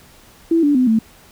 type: tone with pitch steps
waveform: sine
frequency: 331.2 / 290 / 253.9 / 222.3 Hz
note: E4 / D4 / B3 / A3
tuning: +8 / -22 / +48 / +18 cents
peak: -11 dBFS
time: 0.51-0.99 s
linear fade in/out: 5 ms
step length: 120 ms
effects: pink hiss -47 dBFS RMS until 1.31 s